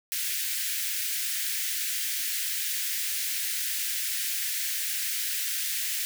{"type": "high-pass noise", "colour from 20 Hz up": "white", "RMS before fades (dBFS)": -30, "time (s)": [0.12, 6.05], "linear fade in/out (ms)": 0, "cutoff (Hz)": 1600, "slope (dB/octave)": 48, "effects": []}